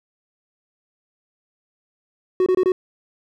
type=tone bursts; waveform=triangle; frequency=370 Hz; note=F#4; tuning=in tune; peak=-12 dBFS; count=4; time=2.4-2.72 s; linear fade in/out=2 ms; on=62 ms; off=24 ms; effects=none